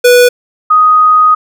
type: tone pair in turn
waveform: square / sine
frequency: 490.8 / 1248.2 Hz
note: B4 / D#6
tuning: -11 / +5 cents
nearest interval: octave + major third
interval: 1616 cents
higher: second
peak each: -3 dBFS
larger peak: neither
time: 0.04-0.29 / 0.7-1.35 s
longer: second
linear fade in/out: 10 ms
effects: none